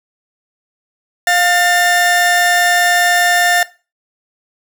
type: tone pair together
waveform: 40% pulse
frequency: 705.4 / 1795 Hz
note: F5 / A6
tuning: +17 / +34 cents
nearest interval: octave + major third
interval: 1617 cents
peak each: -13 / -12 dBFS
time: 1.27-3.63 s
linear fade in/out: 2 ms
effects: noise-tail reverb RT60 0.3 s tail -18 dB re dry